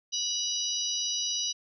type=harmonic tone; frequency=977 Hz; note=B5; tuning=19 cents flat; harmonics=3 / 4 / 5 / 6; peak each=-34 / -34 / -35 / -32 dBFS; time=0.12-1.53 s; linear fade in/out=20 ms; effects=none